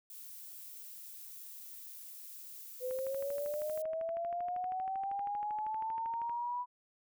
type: noise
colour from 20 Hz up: violet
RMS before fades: -49 dBFS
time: 0.1-3.82 s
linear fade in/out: 2 ms
type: linear sweep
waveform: sine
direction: up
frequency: 499.9 to 987.8 Hz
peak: -34 dBFS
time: 2.8-6.66 s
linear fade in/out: 50 ms
type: click train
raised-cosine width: 0.5 ms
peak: -36 dBFS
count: 44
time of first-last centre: 2.91-6.296 s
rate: 12.7 Hz
effects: none